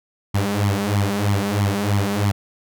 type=tone with flanger; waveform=sawtooth; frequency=101.2 Hz; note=G#2; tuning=44 cents flat; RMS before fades=-20 dBFS; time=0.34-2.32 s; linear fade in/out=10 ms; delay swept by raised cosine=0.91 to 5.31 ms; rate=3.1 Hz; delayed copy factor=+0.8; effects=none